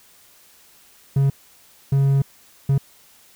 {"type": "tone bursts at uneven times", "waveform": "triangle", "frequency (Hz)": 137.7, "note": "C#3", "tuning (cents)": -11, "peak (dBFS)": -12, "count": 3, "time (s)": [[1.16, 1.3], [1.92, 2.22], [2.69, 2.78]], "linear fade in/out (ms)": 5, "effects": ["white hiss -52 dBFS RMS until 3.35 s"]}